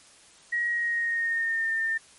sine tone with pitch glide, 1899 to 1804.9 Hz, A#6 to A6, +32 to +44 cents, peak -24 dBFS, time 0.52-1.98 s, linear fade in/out 10 ms, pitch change -88 cents, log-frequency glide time 0.68-1.73 s, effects white hiss -54 dBFS RMS until 2.18 s + MP3 48 kbps

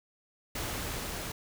pink noise with level ramp, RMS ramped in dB -35 to -38 dBFS, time 0.55-1.32 s, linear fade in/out 5 ms, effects none

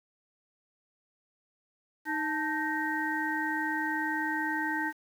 harmonic tone with a mistuned harmonic, 311.1 Hz, D#4, in tune, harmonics 1 / 3 / 5 / 6, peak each -34 / -34 / -34 / -34 dBFS, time 2.05-4.93 s, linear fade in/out 50 ms, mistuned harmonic 3, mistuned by -97 cents, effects 9-bit

